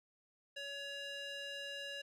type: tone with band-pass filter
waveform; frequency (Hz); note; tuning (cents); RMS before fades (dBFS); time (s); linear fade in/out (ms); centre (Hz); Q
square; 562; C#5; +24; -45; 0.56-2.02; 10; 2800; 1.5
effects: none